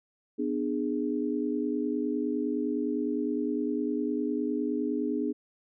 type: chord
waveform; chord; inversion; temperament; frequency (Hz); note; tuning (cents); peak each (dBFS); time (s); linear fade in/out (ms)
sine; G# diminished; first; just; 249.2 / 299 / 415.3; B3 / D4 / G#4; +16 / +31 / 0; -31 / -30 / -33; 0.38-5.33; 20
effects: none